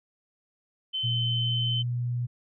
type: tone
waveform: sine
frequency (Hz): 3067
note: G7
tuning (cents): -38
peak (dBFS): -27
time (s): 0.93-1.83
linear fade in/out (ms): 20
type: tone with pitch glide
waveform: sine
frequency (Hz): 120.3 to 121.63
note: B2 to B2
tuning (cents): -45 to -26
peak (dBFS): -26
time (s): 1.03-2.27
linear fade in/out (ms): 20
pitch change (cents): +19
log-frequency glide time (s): 1.36-1.68
effects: none